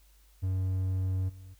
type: tone with level steps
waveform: triangle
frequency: 93.7 Hz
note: F#2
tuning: 22 cents sharp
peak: -25 / -43 dBFS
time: 0.42-1.55 s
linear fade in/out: 20 ms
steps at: 1.28 s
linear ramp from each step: 20 ms
effects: added 50 Hz sine -58 dBFS peak until 1.59 s + white hiss -66 dBFS RMS until 1.59 s